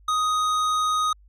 sine tone with hard clipping, 1249 Hz, D#6, 6 cents sharp, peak -22 dBFS, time 0.08-1.13 s, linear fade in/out 5 ms, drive 12 dB, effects added 50 Hz sine -50 dBFS peak until 1.28 s

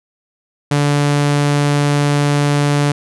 sawtooth tone, 144.8 Hz, D3, 24 cents flat, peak -8 dBFS, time 0.71-2.92 s, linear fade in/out 5 ms, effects resampled to 24000 Hz

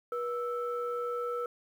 sine tone pair together, 482.9 / 1318.5 Hz, B4 / E6, -39 / 0 cents, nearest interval octave + perfect fourth, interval 1739 cents, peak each -32 / -35 dBFS, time 0.12-1.46 s, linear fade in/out 2 ms, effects tanh soft clip ceiling -24 dBFS + 10-bit

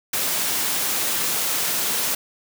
white high-pass noise, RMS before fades -23 dBFS, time 0.13-2.15 s, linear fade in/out 5 ms, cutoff 130 Hz, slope 12 dB/octave, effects none

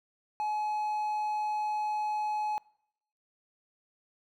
triangle tone, 848 Hz, G#5, 36 cents sharp, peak -27 dBFS, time 0.4-2.58 s, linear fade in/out 0 ms, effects noise-tail reverb RT60 0.7 s tail -24 dB re dry

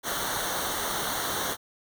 pink noise with comb filter, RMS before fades -30 dBFS, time 0.03-1.57 s, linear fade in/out 50 ms, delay 0.4 ms, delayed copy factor -0.8, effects none

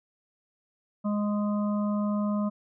harmonic tone, 207.2 Hz, G#3, 4 cents flat, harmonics 1 / 3 / 5 / 6, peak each -25 / -35 / -39 / -41 dBFS, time 1.04-2.5 s, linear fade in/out 20 ms, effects none

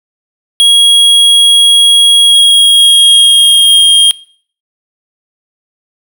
square tone with pitch glide, 3300 to 3230 Hz, G#7 to G#7, -12 to -49 cents, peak -3 dBFS, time 0.6-4.11 s, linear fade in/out 0 ms, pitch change -37 cents, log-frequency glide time 2.27-3.94 s, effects noise-tail reverb RT60 0.5 s tail -21 dB re dry

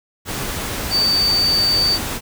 sine tone in noise, 4596 Hz, D8, 38 cents flat, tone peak -14 dBFS, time 0.9-1.99 s, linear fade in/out 50 ms, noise pink, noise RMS -25 dBFS, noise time 0.25-2.21 s, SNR +8 dB, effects none

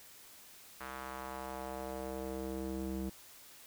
square tone with band-pass filter sweep, 65.41 Hz, C2, in tune, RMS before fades -41 dBFS, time 0.8-3.1 s, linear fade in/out 10 ms, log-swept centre 1400 to 260 Hz, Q 1.6, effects white hiss -56 dBFS RMS until 3.66 s

